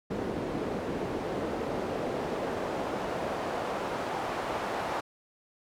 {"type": "noise with band-pass filter sweep", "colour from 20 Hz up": "pink", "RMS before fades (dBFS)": -33, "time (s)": [0.1, 5.01], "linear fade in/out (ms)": 10, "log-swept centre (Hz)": [340, 790], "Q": 1.1, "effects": []}